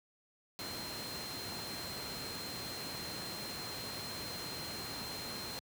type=tone in noise; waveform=sine; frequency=4166 Hz; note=C8; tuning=8 cents flat; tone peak=-44 dBFS; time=0.59-5.59 s; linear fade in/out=0 ms; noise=pink; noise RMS=-43 dBFS; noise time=0.59-5.59 s; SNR=-4 dB; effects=high-pass 100 Hz 12 dB/octave